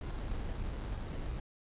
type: noise with sample-and-hold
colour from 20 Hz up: brown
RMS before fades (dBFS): -38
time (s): 0.01-1.4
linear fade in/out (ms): 2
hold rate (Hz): 2450
effects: resampled to 8000 Hz